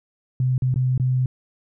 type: tone with dropouts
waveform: sine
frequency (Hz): 128.1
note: C3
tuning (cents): -36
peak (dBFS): -17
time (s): 0.4-1.26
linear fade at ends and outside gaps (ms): 2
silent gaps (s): 0.58-0.621 / 0.742-0.759 / 0.978-0.998
effects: none